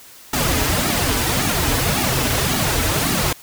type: noise with flanger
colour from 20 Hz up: pink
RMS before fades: -19 dBFS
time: 0.33-3.33 s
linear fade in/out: 5 ms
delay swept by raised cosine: 1.9 to 5.7 ms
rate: 1.8 Hz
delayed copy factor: -0.9
effects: white hiss -43 dBFS RMS until 3.42 s